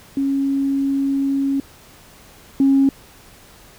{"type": "tone pair in turn", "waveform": "sine", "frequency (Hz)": [274.9, 272.8], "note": ["C#4", "C#4"], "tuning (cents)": [-14, -28], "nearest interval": "unison", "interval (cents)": 14, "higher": "first", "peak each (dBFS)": [-16, -10], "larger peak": "second", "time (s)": [[0.17, 1.6], [2.6, 2.89]], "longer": "first", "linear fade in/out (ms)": 2, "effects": ["tanh soft clip ceiling -6 dBFS", "pink hiss -46 dBFS RMS until 3.78 s"]}